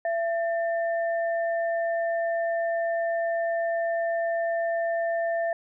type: tone pair together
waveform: sine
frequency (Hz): 672 / 1794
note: E5 / A6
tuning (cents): +33 / +33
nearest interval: octave + perfect fourth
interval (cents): 1700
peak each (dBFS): -24 / -34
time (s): 0.05-5.53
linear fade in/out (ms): 2
effects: none